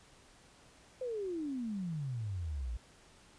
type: exponential sweep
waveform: sine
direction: down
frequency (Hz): 523.3 to 55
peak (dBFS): -35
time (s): 1.01-2.77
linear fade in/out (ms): 5
effects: pink hiss -61 dBFS RMS until 3.38 s + resampled to 22050 Hz